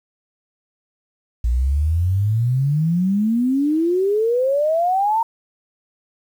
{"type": "exponential sweep", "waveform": "sine", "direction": "up", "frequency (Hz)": [56.8, 930], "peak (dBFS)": -15, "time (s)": [1.44, 5.23], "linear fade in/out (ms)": 5, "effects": ["8-bit"]}